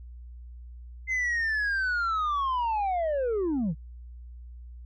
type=linear sweep; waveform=sine; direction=down; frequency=2082 to 138.59 Hz; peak=-22 dBFS; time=1.07-3.75 s; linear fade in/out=50 ms; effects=tanh soft clip ceiling -24 dBFS + added 60 Hz sine -41 dBFS peak until 4.85 s